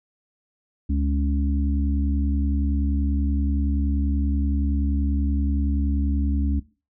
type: harmonic tone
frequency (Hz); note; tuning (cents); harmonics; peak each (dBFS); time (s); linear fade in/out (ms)
70.5; C#2; +30; 1 / 3 / 4; -21 / -28 / -28; 0.89-6.6; 10
effects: noise-tail reverb RT60 0.3 s tail -17 dB re dry